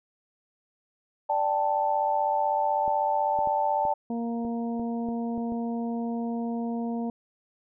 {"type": "chord", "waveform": "sine", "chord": "D suspended fourth", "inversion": "none", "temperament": "equal", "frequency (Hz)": [587.3, 784, 880], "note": ["D5", "G5", "A5"], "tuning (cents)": [0, 0, 0], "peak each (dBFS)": [-29, -28, -25], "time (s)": [1.29, 3.94], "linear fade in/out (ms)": 10}
{"type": "clicks", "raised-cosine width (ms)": 2, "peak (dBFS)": -27, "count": 9, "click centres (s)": [2.879, 3.389, 3.473, 3.852, 4.45, 4.797, 5.087, 5.378, 5.522]}
{"type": "harmonic tone", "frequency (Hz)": 233.1, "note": "A#3", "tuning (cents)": 0, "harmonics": [1, 2, 3, 4], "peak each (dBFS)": [-28, -37, -38, -44], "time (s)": [4.1, 7.1], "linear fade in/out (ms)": 2}
{"effects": []}